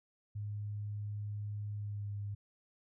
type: tone with pitch glide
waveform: sine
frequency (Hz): 103.83 to 101.99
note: G#2 to G#2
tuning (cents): 0 to -31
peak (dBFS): -37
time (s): 0.35-2.35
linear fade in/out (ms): 10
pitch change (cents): -31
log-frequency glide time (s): 1.76-2.11
effects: none